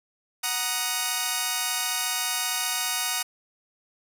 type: chord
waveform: 5% pulse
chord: D# minor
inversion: first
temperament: equal with one note detuned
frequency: 740 / 942.1 / 1244.5 Hz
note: F#5 / A#5 / D#6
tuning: 0 / +18 / 0 cents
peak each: -18 dBFS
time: 0.43-3.23 s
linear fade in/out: 10 ms
effects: none

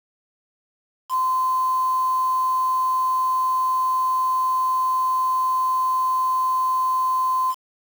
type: tone with quantisation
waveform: sine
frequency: 1032 Hz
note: C6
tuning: 24 cents flat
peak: -18 dBFS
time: 1.09-7.55 s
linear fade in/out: 50 ms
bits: 6
effects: none

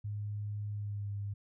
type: tone with pitch glide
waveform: sine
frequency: 103.83 to 101.28 Hz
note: G#2 to G#2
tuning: 0 to -43 cents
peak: -35 dBFS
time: 0.04-1.34 s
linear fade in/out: 10 ms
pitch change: -43 cents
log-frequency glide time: 0.72-1.12 s
effects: none

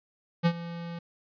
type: tone with ADSR envelope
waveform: square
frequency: 170 Hz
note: F3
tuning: 46 cents flat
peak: -19 dBFS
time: 0.43-0.99 s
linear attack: 29 ms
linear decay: 64 ms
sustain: -17 dB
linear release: 6 ms
effects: resampled to 11025 Hz

